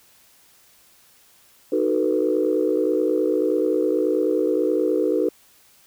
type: chord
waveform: sine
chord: B dominant seventh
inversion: first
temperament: just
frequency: 308.7 / 370.4 / 444.5 / 493.9 Hz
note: D#4 / F#4 / A4 / B4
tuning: -14 / +2 / +18 / 0 cents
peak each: -23 dBFS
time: 1.72-5.29 s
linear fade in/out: 5 ms
effects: tanh soft clip ceiling -8 dBFS + white hiss -55 dBFS RMS until 5.86 s